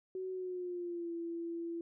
sine tone with pitch glide, 373.9 to 337 Hz, F#4 to E4, +18 to +38 cents, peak -37 dBFS, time 0.15-1.81 s, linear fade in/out 2 ms, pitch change -180 cents, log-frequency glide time 0.31-1.13 s, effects none

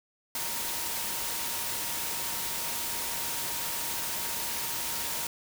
sine tone in noise, 933 Hz, A#5, 1 cent sharp, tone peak -44 dBFS, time 0.35-5.27 s, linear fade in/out 2 ms, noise white, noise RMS -33 dBFS, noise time 0.35-5.27 s, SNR -14 dB, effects none

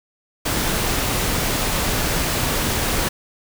pink noise, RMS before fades -21 dBFS, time 0.45-3.09 s, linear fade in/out 10 ms, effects none

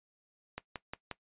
click train, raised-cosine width 0.3 ms, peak -22 dBFS, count 4, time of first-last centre 0.58-1.113 s, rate 5.63 Hz, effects noise-tail reverb RT60 0.1 s tail -18 dB re dry + resampled to 8000 Hz

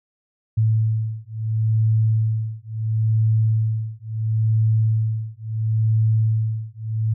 sine beating tone pair, 110 / 110.73 Hz, A2 / A2, 0 / +11 cents, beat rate 0.73 Hz, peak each -20 dBFS, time 0.57-7.14 s, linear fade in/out 10 ms, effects none

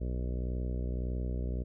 harmonic tone, 61.74 Hz, B1, in tune, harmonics 1 / 2 / 3 / 4 / 5 / 6 / 7 / 8 / 9 / 10, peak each -32 / -40 / -43 / -45 / -49 / -48 / -49 / -51 / -54 / -54 dBFS, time 0-1.64 s, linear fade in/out 20 ms, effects none

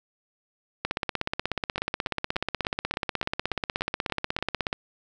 two click trains, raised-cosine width 0.3 ms, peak -10 / -16 dBFS, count 65 / 10, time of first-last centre 0.85-4.729 / 1.78-4.389 s, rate 16.5 / 3.45 Hz, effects none

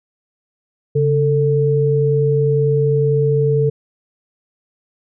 sine tone pair together, 140 / 444.5 Hz, C#3 / A4, +18 / +18 cents, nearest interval octave + minor sixth, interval 2000 cents, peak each -15 dBFS, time 0.95-3.7 s, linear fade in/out 10 ms, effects none

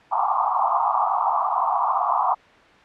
white band-pass noise, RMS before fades -21 dBFS, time 0.11-2.35 s, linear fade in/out 20 ms, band 700 to 1200 Hz, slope 96 dB/octave, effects white hiss -49 dBFS RMS until 2.84 s + low-pass 2000 Hz 12 dB/octave

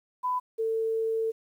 sine tone pair in turn, 1000 / 447.6 Hz, B5 / A4, +21 / +30 cents, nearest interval octave + major second, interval 1391 cents, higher first, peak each -25 dBFS, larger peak neither, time 0.23-0.4 / 0.58-1.32 s, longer second, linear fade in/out 20 ms, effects 10-bit

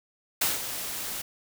white noise with ADSR envelope, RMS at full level -24 dBFS, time 0.41-1.22 s, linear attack 8 ms, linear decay 170 ms, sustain -10 dB, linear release 8 ms, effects none

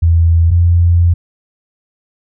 sine tone pair in turn, 83.4 / 86.09 Hz, E2 / F2, +21 / -24 cents, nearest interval minor second, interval 55 cents, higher second, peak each -6 dBFS, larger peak neither, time 0.02-0.51 / 0.51-1.14 s, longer second, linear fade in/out 10 ms, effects none

